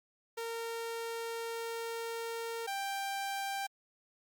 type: tone pair in turn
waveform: sawtooth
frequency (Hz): 460 / 787.8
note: A#4 / G5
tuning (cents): -23 / +8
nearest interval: major sixth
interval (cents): 931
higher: second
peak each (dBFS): -33 / -31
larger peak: second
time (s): 0.37-2.67 / 2.67-3.67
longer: first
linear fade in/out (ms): 10
effects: Opus 48 kbps